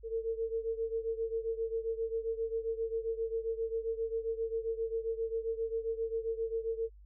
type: beating tone pair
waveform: sine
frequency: 450.3 / 457.8 Hz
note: A4 / A#4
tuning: +40 / -31 cents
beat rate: 7.5 Hz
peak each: -34 / -37 dBFS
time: 0.03-6.9 s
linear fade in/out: 50 ms
effects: added 50 Hz sine -52 dBFS peak until 7.05 s